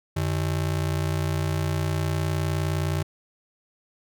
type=ring-modulated tone; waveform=square; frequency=120.5 Hz; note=B2; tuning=42 cents flat; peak=-21 dBFS; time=0.16-3.03 s; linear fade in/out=10 ms; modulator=29.8 Hz; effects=none